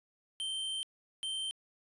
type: tone bursts at uneven times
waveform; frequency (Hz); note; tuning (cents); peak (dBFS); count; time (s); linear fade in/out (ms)
square; 3123; G7; -7; -35; 2; 0.4-0.83 / 1.23-1.51; 0
effects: resampled to 24000 Hz